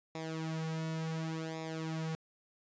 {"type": "tone with flanger", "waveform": "sawtooth", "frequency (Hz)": 160.6, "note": "E3", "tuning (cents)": -45, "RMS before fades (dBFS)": -38, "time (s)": [0.15, 2.15], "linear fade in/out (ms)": 0, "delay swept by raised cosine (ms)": [0.66, 3.76], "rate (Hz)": 0.69, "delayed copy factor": -0.8, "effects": ["resampled to 16000 Hz"]}